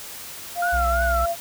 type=tone with pitch glide; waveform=sine; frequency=698.5 to 680.6 Hz; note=F5 to F5; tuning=0 to -45 cents; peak=-21 dBFS; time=0.55-1.36 s; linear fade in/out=50 ms; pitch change=-45 cents; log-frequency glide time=0.83-0.9 s
type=tone with vibrato; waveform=sine; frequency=1400 Hz; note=F6; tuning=4 cents sharp; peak=-22 dBFS; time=0.62-1.26 s; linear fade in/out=5 ms; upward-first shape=triangle; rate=3 Hz; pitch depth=120 cents each way
type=tone; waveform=triangle; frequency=60.8 Hz; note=B1; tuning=26 cents flat; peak=-20 dBFS; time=0.72-1.26 s; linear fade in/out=20 ms
effects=tanh soft clip ceiling -10 dBFS + white hiss -37 dBFS RMS until 1.4 s